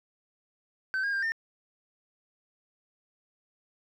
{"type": "tone with pitch steps", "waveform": "sine", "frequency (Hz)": [1536, 1625, 1592, 1810], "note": ["G6", "G#6", "G6", "A6"], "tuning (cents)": [-36, -38, 26, 48], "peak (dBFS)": -24, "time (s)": [0.94, 1.32], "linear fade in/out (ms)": 0, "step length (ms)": 95, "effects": ["tanh soft clip ceiling -26 dBFS", "11-bit"]}